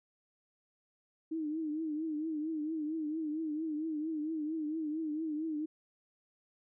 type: tone with vibrato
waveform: sine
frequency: 311.1 Hz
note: D#4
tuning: in tune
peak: -33 dBFS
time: 1.31-5.66 s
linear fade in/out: 10 ms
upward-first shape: triangle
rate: 4.4 Hz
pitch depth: 95 cents each way
effects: none